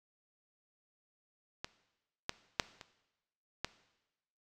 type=clicks; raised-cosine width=0.2 ms; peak=-21 / -16 / -10 / -29 / -16 dBFS; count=5; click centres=1.645 / 2.294 / 2.598 / 2.812 / 3.646 s; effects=noise-tail reverb RT60 1.0 s tail -17 dB re dry